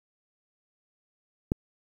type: click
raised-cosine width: 3 ms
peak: -11 dBFS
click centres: 1.519 s
effects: 8-bit